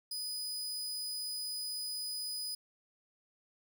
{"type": "tone", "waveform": "sawtooth", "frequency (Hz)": 4978, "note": "D#8", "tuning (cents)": 0, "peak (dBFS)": -34, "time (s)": [0.11, 2.55], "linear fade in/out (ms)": 5, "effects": []}